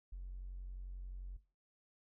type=tone; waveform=triangle; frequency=45.66 Hz; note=F#1; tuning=22 cents flat; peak=-39 dBFS; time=0.12-1.37 s; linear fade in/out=10 ms; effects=noise-tail reverb RT60 0.3 s tail -18 dB re dry + tanh soft clip ceiling -41 dBFS